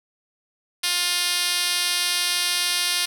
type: tone with band-pass filter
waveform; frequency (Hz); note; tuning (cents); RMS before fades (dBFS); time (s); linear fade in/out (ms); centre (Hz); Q
5% pulse; 353.4; F4; +21; -23; 0.83-3.06; 10; 6800; 0.99
effects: 7-bit